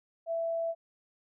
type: tone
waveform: sine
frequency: 664 Hz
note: E5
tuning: 12 cents sharp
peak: -29 dBFS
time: 0.26-0.75 s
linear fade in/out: 50 ms
effects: none